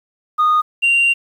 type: tone pair in turn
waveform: sine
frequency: 1233 / 2768 Hz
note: D#6 / F7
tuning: -16 / -16 cents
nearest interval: octave + major second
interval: 1400 cents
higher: second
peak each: -9 dBFS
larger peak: neither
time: 0.38-0.62 / 0.82-1.14 s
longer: second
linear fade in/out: 20 ms
effects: tanh soft clip ceiling -9 dBFS + 8-bit